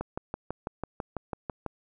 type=click train; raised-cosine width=1 ms; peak=-18 dBFS; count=11; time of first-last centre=0.01-1.663 s; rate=6.05 Hz; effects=none